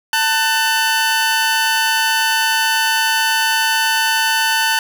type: tone pair together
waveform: 20% pulse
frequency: 890.9 / 1500 Hz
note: A5 / F#6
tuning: +21 / +23 cents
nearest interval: major sixth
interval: 902 cents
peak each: -12 dBFS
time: 0.13-4.79 s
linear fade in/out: 2 ms
effects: 7-bit